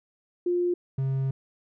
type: tone pair in turn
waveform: sine / triangle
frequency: 353 / 134.15 Hz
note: F4 / C3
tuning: +19 / +44 cents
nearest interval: octave + perfect fourth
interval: 1675 cents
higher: first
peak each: -22 dBFS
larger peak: neither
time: 0.46-0.74 / 0.98-1.31 s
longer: second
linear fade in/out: 5 ms
effects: none